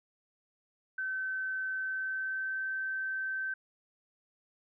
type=tone with pitch glide; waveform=sine; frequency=1533 to 1547.2 Hz; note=G6 to G6; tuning=-39 to -23 cents; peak=-32 dBFS; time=0.98-3.54 s; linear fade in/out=5 ms; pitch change=+16 cents; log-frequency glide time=1.71-2.66 s; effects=none